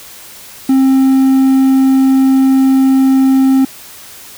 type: tone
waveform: triangle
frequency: 265.9 Hz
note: C4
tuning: 28 cents sharp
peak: -4 dBFS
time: 0.69-3.65 s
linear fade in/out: 5 ms
effects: white hiss -34 dBFS RMS until 4.37 s